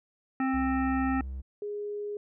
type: harmonic tone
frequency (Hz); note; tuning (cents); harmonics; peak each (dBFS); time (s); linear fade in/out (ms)
263.8; C4; +14; 1 / 3 / 5 / 7 / 9 / 10; -26 / -34 / -36 / -38 / -48 / -49; 0.4-1.21; 2
type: tone with vibrato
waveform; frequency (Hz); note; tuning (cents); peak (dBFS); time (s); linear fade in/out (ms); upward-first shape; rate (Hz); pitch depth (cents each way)
triangle; 65.8; C2; +10; -32; 0.53-1.42; 20; sine; 15; 11
type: tone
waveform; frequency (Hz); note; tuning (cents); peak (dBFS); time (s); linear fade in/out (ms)
sine; 413.5; G#4; -8; -32; 1.62-2.17; 2
effects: none